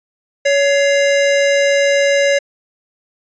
square tone pair together, 562.1 / 2090 Hz, C#5 / C7, +24 / -2 cents, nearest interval octave + major seventh, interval 2274 cents, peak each -12 / -20 dBFS, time 0.45-2.39 s, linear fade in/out 10 ms, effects resampled to 16000 Hz

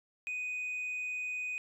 sine tone, 2492 Hz, D#7, 2 cents sharp, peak -32 dBFS, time 0.27-1.58 s, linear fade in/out 0 ms, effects tanh soft clip ceiling -33 dBFS

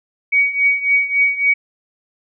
sine tone with tremolo, 2254 Hz, C#7, 28 cents sharp, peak -9 dBFS, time 0.32-1.54 s, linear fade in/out 10 ms, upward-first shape triangle, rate 3.6 Hz, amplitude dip 85%, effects none

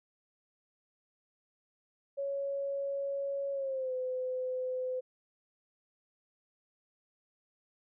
sine tone with pitch glide, 556 to 509.9 Hz, C#5 to C5, +5 to -45 cents, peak -32 dBFS, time 2.17-5.01 s, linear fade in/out 20 ms, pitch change -150 cents, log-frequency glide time 3.52-3.93 s, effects none

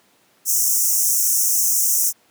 pink high-pass noise, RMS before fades -18 dBFS, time 0.45-2.13 s, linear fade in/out 50 ms, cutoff 5600 Hz, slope 96 dB/octave, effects pink hiss -58 dBFS RMS until 2.3 s + high-pass 200 Hz 12 dB/octave

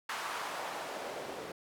white noise with band-pass filter sweep, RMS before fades -40 dBFS, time 0.09-1.52 s, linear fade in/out 5 ms, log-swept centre 1200 to 410 Hz, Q 1.4, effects none

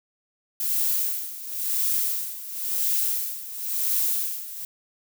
violet noise with tremolo, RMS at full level -23 dBFS, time 0.6-4.65 s, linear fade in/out 2 ms, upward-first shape sine, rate 0.96 Hz, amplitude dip 80%, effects none

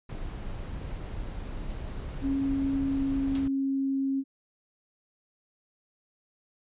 brown noise, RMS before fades -36 dBFS, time 0.09-3.48 s, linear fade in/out 5 ms
sine tone with pitch glide, 273.5 to 270.8 Hz, C#4 to C#4, -23 to -40 cents, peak -25 dBFS, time 2.21-4.24 s, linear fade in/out 50 ms, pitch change -17 cents, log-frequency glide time 2.54-4.02 s
white noise with exponential decay, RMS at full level -36 dBFS, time 3.35-3.51 s, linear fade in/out 2 ms, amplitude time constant 33 ms
effects resampled to 8000 Hz

